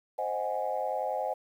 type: chord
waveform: sine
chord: Ab dominant seventh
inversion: first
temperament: equal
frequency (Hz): 523.3 / 622.3 / 740 / 830.6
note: C5 / Eb5 / Gb5 / Ab5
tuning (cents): 0 / 0 / 0 / 0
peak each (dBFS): -34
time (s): 0.18-1.34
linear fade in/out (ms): 10
effects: tanh soft clip ceiling -19 dBFS + 10-bit